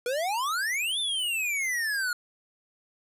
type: exponential two-way sweep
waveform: square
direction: up then down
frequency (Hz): 470 to 3608 to 1418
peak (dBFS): -27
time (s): 0.06-2.13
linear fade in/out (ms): 2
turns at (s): 0.99
effects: resampled to 32000 Hz + 10-bit